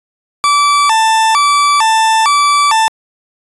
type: tone with vibrato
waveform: 40% pulse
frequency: 1013 Hz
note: B5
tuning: 44 cents sharp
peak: -7 dBFS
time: 0.44-2.88 s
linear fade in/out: 0 ms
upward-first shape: square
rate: 1.1 Hz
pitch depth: 230 cents each way
effects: resampled to 24000 Hz